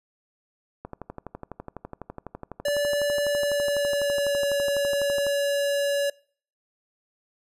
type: click train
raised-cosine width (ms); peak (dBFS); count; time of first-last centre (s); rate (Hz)
1; -21; 54; 0.85-5.267; 12
type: tone with pitch glide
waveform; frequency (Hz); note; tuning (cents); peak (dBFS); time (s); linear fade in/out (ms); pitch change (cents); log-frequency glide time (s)
square; 579 to 567.4; D5 to C#5; -25 to +40; -23; 2.65-6.1; 5; -35; 3.27-4.49
effects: noise-tail reverb RT60 0.5 s tail -25 dB re dry + resampled to 32000 Hz